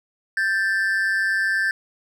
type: tone pair together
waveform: triangle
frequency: 1568 / 1760 Hz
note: G6 / A6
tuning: 0 / 0 cents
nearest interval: major second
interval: 200 cents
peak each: -20 dBFS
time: 0.37-1.71 s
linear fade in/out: 2 ms
effects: none